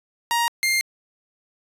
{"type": "tone pair in turn", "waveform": "sawtooth", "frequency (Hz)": [940, 2110], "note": ["A#5", "C7"], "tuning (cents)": [14, 14], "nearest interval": "octave + major second", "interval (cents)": 1400, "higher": "second", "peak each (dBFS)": -15, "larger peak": "neither", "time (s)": [[0.31, 0.48], [0.63, 0.81]], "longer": "second", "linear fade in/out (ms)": 0, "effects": ["resampled to 32000 Hz"]}